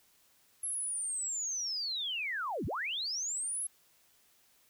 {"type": "linear two-way sweep", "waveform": "sine", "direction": "down then up", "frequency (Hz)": [11175, 57.8, 11175], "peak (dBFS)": -33, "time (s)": [0.63, 3.67], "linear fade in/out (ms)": 5, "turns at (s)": 2.66, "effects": ["white hiss -67 dBFS RMS until 4.69 s"]}